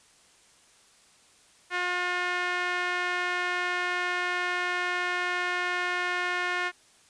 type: tone with band-pass filter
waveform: sawtooth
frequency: 357.7 Hz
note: F4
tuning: 41 cents sharp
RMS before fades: -29 dBFS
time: 1.7-6.72 s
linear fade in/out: 50 ms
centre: 1800 Hz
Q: 1.9
effects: white hiss -59 dBFS RMS until 7.09 s + resampled to 22050 Hz